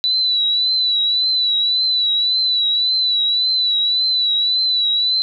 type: tone with vibrato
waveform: sine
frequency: 3963 Hz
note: B7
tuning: 5 cents sharp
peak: -14 dBFS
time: 0.04-5.22 s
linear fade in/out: 0 ms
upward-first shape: triangle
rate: 1.8 Hz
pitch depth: 59 cents each way
effects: none